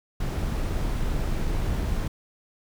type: noise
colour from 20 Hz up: brown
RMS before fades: -26 dBFS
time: 0.2-2.08 s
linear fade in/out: 5 ms
effects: none